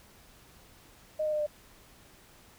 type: tone with pitch steps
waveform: sine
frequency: 618 / 611.3 / 604.6 / 598 Hz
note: D#5 / D#5 / D#5 / D5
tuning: -12 / -31 / -50 / +31 cents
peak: -27 dBFS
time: 1.19-1.466 s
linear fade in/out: 10 ms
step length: 69 ms
effects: pink hiss -57 dBFS RMS until 2.58 s